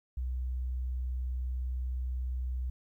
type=tone; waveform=sine; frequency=62.9 Hz; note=B1; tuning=32 cents sharp; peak=-31 dBFS; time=0.17-2.7 s; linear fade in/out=5 ms; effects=12-bit